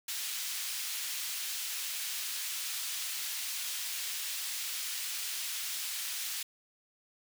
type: high-pass noise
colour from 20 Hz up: pink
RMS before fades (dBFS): -37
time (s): 0.08-6.43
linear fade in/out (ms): 5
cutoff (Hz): 2900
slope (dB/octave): 12
effects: none